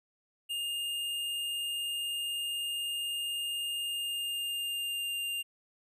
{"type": "tone with pitch glide", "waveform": "square", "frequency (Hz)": [2824, 2798], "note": ["F7", "F7"], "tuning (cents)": [19, 3], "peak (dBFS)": -33, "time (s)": [0.49, 5.43], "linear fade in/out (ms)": 20, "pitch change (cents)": -16, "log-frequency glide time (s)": [3.81, 5.2], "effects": []}